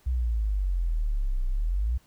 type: exponential two-way sweep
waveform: sine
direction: down then up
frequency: 64.8 to 30.35 to 64.8 Hz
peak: -23 dBFS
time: 0.06-1.98 s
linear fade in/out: 10 ms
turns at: 1.46 s
effects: pink hiss -62 dBFS RMS until 2.06 s